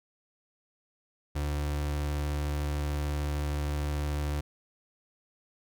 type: tone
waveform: 35% pulse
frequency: 73.42 Hz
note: D2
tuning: in tune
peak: -27 dBFS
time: 1.35-4.41 s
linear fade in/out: 10 ms
effects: none